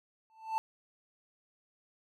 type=tone with exponential growth; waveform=triangle; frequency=885 Hz; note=A5; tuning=10 cents sharp; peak=-24 dBFS; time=0.3-0.58 s; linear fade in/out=0 ms; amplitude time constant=59 ms; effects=none